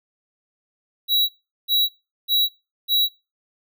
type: tone bursts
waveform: square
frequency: 3893 Hz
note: B7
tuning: 26 cents flat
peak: -16 dBFS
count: 4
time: 1.08-3.09 s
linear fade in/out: 50 ms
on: 210 ms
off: 390 ms
effects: noise-tail reverb RT60 0.3 s tail -25 dB re dry